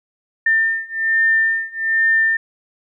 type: beating tone pair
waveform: sine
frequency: 1800 / 1801.2 Hz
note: A6 / A6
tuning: +39 / +40 cents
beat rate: 1.2 Hz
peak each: -18 / -17 dBFS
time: 0.46-2.37 s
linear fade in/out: 5 ms
effects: none